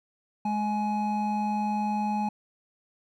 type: tone pair together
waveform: triangle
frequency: 210 / 840 Hz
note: G#3 / G#5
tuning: +19 / +19 cents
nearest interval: 2 octaves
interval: 2400 cents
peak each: -26 dBFS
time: 0.45-2.29 s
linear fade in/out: 5 ms
effects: none